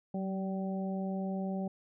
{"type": "harmonic tone with a mistuned harmonic", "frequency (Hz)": 192.3, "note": "G3", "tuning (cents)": -33, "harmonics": [1, 2, 3, 4], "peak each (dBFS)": [-33, -43, -42, -44], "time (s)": [0.14, 1.68], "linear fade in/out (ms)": 5, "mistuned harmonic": 1, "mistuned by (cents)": -20, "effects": []}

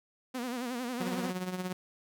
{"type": "tone with vibrato", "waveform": "sawtooth", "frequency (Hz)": 246.5, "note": "B3", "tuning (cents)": -3, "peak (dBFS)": -30, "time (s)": [0.34, 1.31], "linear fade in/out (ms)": 10, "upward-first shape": "sine", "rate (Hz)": 11, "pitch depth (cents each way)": 91}
{"type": "tone with tremolo", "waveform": "sawtooth", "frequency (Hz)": 183.1, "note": "F#3", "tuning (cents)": -18, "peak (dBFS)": -27, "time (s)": [1, 1.73], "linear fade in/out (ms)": 5, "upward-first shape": "triangle", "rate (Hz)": 17, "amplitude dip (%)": 70}
{"effects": []}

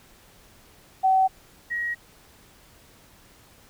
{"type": "tone pair in turn", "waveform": "sine", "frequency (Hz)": [760, 1898], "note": ["F#5", "A#6"], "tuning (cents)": [46, 31], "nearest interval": "octave + major third", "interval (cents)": 1585, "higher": "second", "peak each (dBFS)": [-16, -25], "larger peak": "first", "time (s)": [[1.03, 1.28], [1.7, 1.95]], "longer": "neither", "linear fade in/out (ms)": 20, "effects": ["pink hiss -54 dBFS RMS until 3.69 s"]}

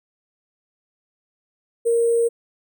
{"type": "tone with sample-and-hold", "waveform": "sine", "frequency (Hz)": 466.2, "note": "A#4", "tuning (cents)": 0, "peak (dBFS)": -15, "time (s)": [1.85, 2.29], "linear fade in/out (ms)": 20, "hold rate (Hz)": 8820, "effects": []}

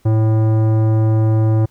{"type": "tone with tanh clipping", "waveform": "sine", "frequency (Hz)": 110, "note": "A2", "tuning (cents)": 0, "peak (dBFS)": -13, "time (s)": [0.05, 1.66], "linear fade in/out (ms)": 10, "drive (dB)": 15, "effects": ["pink hiss -57 dBFS RMS until 1.7 s"]}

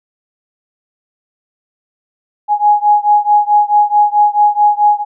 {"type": "beating tone pair", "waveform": "sine", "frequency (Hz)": [830.6, 835.2], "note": ["G#5", "G#5"], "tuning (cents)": [0, 10], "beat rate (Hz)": 4.6, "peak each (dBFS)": [-10, -11], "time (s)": [2.48, 5.05], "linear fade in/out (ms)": 50, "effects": []}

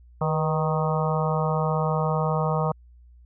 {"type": "harmonic tone with a mistuned harmonic", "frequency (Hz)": 155.8, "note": "D#3", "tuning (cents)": 3, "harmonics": [1, 3, 4, 5, 6, 7, 8], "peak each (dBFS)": [-24, -29, -30, -31, -32, -32, -33], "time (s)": [0.21, 2.72], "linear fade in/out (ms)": 5, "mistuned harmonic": 3, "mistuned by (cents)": 54, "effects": ["added 60 Hz sine -48 dBFS peak until 3.25 s"]}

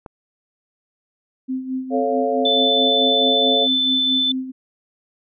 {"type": "click", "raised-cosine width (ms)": 1, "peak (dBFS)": -21, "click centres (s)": 0.062}
{"type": "tone with tremolo", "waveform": "sine", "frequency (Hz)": 259.9, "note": "C4", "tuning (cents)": -11, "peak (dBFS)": -20, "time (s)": [1.48, 4.52], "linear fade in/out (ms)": 20, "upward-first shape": "sine", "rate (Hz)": 4.6, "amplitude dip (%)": 65}
{"type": "chord", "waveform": "sine", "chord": "A augmented", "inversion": "none", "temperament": "equal", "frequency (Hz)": [440, 554.4, 698.5], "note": ["A4", "C#5", "E#5"], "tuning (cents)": [0, 0, 0], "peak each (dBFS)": -22, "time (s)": [1.9, 3.68], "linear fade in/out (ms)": 50}
{"type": "tone", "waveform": "sine", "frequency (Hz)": 3522, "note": "A7", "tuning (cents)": 1, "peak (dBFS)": -16, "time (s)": [2.45, 4.32], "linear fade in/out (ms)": 5}
{"effects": []}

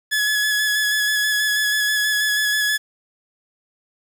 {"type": "tone with vibrato", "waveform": "sawtooth", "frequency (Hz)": 1700, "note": "G#6", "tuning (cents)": 40, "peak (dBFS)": -14, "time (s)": [0.11, 2.78], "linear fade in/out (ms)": 20, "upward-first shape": "square", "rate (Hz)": 6.2, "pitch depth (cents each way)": 17, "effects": ["8-bit"]}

